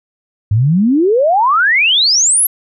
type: exponential sweep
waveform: sine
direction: up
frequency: 98 to 11830 Hz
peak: -8 dBFS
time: 0.51-2.47 s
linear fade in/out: 5 ms
effects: none